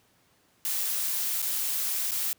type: noise with dropouts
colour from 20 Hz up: blue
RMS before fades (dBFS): -29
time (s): 0.65-2.33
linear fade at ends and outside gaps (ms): 1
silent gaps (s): 1.419-1.425 / 2.11-2.117
effects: pink hiss -65 dBFS RMS until 2.38 s + high-pass 80 Hz 12 dB/octave